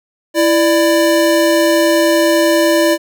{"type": "tone pair together", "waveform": "square", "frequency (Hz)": [332.4, 592.3], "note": ["E4", "D5"], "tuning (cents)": [15, 15], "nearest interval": "minor seventh", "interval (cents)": 1000, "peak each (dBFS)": -13, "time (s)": [0.34, 2.98], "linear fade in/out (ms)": 50, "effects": []}